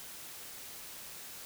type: silence
effects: white hiss -47 dBFS RMS until 1.45 s